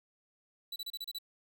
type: tone bursts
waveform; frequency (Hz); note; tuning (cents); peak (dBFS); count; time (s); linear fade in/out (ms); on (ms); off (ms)
45% pulse; 3951; B7; 0; -38; 7; 0.72-1.186; 5; 40; 31
effects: none